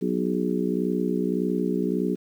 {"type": "harmonic tone with a mistuned harmonic", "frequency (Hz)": 61.74, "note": "B1", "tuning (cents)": 0, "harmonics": [3, 4, 5, 6, 7], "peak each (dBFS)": [-27, -28, -29, -30, -30], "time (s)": [0.01, 2.16], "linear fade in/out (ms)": 20, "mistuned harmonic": 7, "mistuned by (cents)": -49, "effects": ["9-bit"]}